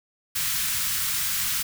white band-stop noise, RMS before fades -26 dBFS, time 0.35-1.63 s, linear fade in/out 10 ms, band 190 to 1200 Hz, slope 24 dB/octave, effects none

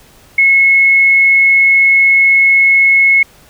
sine tone, 2182 Hz, C#7, 28 cents flat, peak -5 dBFS, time 0.38-3.23 s, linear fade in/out 5 ms, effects pink hiss -44 dBFS RMS until 3.49 s

